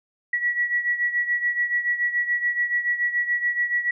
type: beating tone pair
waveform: sine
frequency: 1932 / 1939 Hz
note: B6 / B6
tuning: -39 / -32 cents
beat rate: 7 Hz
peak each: -22 / -27 dBFS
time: 0.33-3.91 s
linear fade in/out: 5 ms
effects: none